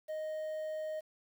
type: tone with quantisation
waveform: triangle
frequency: 622.3 Hz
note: D#5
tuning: in tune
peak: -34 dBFS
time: 0.08-1.01 s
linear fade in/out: 20 ms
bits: 10
effects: none